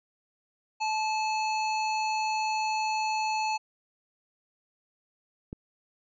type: harmonic tone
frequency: 867 Hz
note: A5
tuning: 26 cents flat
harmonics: 1 / 3 / 5 / 7 / 8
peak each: -27 / -34 / -38 / -47 / -45 dBFS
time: 0.8-3.58 s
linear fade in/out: 20 ms
type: click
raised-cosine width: 3 ms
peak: -24 dBFS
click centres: 5.529 s
effects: none